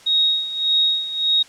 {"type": "tone with tremolo", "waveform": "sine", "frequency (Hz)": 3761, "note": "A#7", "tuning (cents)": 15, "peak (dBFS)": -13, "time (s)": [0.06, 1.43], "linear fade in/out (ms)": 10, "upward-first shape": "sine", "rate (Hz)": 1.7, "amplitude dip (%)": 75, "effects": ["white hiss -46 dBFS RMS until 1.48 s", "low-pass 7000 Hz 12 dB/octave"]}